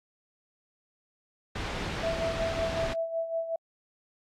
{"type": "noise", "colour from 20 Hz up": "pink", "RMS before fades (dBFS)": -33, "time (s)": [1.55, 2.94], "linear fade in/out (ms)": 10}
{"type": "tone with tremolo", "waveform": "sine", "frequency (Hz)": 659.3, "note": "E5", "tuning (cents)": 0, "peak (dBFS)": -26, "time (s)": [2.03, 3.56], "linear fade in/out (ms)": 5, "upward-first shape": "sine", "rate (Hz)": 5.4, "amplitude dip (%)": 65}
{"effects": ["low-pass 4000 Hz 12 dB/octave", "AAC 64 kbps"]}